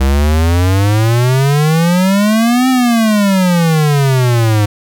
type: exponential two-way sweep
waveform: square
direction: up then down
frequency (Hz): 65.41 to 261.6 to 102.4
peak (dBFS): -9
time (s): 0-4.66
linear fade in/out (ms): 10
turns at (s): 2.69
effects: none